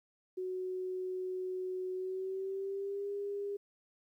sine tone with pitch glide, 370 to 403.5 Hz, F#4 to G#4, 0 to -50 cents, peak -35 dBFS, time 0.37-3.57 s, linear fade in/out 10 ms, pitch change +150 cents, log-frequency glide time 1.93-3.09 s, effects 12-bit

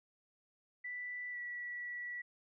sine tone with pitch glide, 1975.5 to 1946.1 Hz, B6 to B6, 0 to -26 cents, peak -40 dBFS, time 0.84-2.22 s, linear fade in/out 10 ms, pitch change -26 cents, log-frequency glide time 1.31-1.38 s, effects none

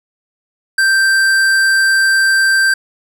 sine tone with hard clipping, 1568 Hz, G6, in tune, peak -11 dBFS, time 0.78-2.74 s, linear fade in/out 5 ms, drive 13 dB, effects none

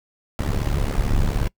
brown noise with amplitude modulation, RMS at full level -17 dBFS, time 0.39-1.48 s, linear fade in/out 0 ms, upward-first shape sine, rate 71.4 Hz, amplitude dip 85%, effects noise-tail reverb RT60 0.1 s tail -23 dB re dry

